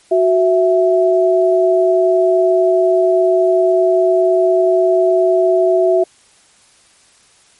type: tone pair together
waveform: sine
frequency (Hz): 370 / 660.1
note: F#4 / E5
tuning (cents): 0 / +2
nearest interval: minor seventh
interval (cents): 1002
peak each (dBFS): -12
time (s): 0.11-6.04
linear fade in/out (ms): 10
effects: white hiss -50 dBFS RMS until 7.59 s + MP3 48 kbps